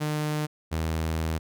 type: tone pair in turn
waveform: sawtooth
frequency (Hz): 151.4 / 80.2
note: D#3 / E2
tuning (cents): -47 / -47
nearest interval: major seventh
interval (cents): 1100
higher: first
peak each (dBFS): -22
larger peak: neither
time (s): 0-0.47 / 0.71-1.39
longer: second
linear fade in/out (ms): 20
effects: none